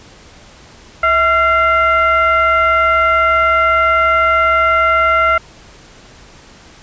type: tone with frequency modulation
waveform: sine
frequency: 1366 Hz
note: F6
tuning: 39 cents flat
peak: -9 dBFS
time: 1.03-5.38 s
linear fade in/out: 5 ms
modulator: 716 Hz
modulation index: 0.9
effects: pink hiss -41 dBFS RMS until 6.82 s + resampled to 16000 Hz